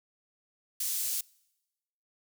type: high-pass noise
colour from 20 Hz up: pink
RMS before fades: -32 dBFS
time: 0.8-1.21 s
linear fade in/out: 5 ms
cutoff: 7300 Hz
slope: 12 dB/octave
effects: noise-tail reverb RT60 1.0 s tail -26 dB re dry